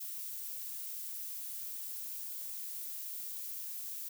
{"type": "noise", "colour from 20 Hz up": "violet", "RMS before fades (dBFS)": -42, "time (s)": [0, 4.09], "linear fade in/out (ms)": 10, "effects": []}